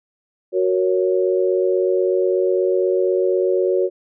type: chord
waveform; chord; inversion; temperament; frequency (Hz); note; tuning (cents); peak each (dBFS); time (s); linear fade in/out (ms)
sine; F# major; none; equal; 370 / 466.2 / 554.4; F#4 / A#4 / C#5; 0 / 0 / 0; -17 / -22 / -21; 0.52-3.9; 50
effects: none